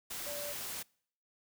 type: tone in noise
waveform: sine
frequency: 581 Hz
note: D5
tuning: 19 cents flat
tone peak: -41 dBFS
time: 0.26-0.53 s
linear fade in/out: 10 ms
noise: white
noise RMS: -41 dBFS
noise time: 0.1-0.83 s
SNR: -3 dB
effects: noise-tail reverb RT60 0.6 s tail -26 dB re dry